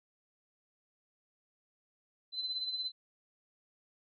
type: tone with tremolo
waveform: sine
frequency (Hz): 4044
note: B7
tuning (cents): +40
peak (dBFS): -32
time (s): 2.32-2.92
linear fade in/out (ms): 50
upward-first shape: sine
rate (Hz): 17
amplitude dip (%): 55
effects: none